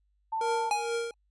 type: tone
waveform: sine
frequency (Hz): 889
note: A5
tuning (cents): +18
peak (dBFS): -28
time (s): 0.32-0.7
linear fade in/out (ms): 10
type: tone with tremolo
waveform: square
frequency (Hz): 466.2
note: A#4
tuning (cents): 0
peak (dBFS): -28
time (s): 0.41-1.11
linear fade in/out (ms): 2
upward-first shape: triangle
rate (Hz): 2.3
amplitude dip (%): 95
type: tone with exponential decay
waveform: square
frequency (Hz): 830.6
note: G#5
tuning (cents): 0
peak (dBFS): -23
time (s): 0.71-1.14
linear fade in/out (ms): 1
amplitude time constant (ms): 93
effects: added 50 Hz sine -68 dBFS peak until 1.3 s + resampled to 24000 Hz